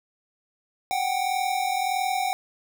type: tone pair together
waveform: square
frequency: 742.4 / 784 Hz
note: F#5 / G5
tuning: +6 / 0 cents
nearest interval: minor second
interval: 94 cents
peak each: -27 dBFS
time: 0.91-2.33 s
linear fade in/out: 0 ms
effects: none